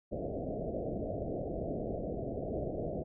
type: low-pass noise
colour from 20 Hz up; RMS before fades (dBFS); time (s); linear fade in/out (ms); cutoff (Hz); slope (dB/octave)
white; -37; 0.11-3.04; 20; 690; 96
effects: none